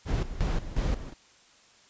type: noise with tremolo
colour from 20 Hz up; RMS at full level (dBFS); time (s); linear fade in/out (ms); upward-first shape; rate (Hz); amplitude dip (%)
brown; -26; 0.05-1.14; 50; square; 2.8; 75
effects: white hiss -58 dBFS RMS until 1.89 s + resampled to 16000 Hz